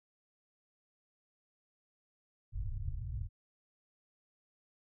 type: low-pass noise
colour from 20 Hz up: pink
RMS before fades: -38 dBFS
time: 2.52-3.29 s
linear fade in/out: 50 ms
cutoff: 130 Hz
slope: 96 dB/octave
effects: none